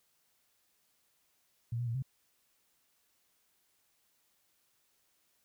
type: tone with pitch steps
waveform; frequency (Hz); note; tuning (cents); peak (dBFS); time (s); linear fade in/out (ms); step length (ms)
sine; 117.2 / 121.4 / 115.6 / 131.8; A#2 / B2 / A#2 / C3; +10 / -29 / -14 / +13; -32; 1.72-2.024; 5; 76
effects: white hiss -74 dBFS RMS until 5.44 s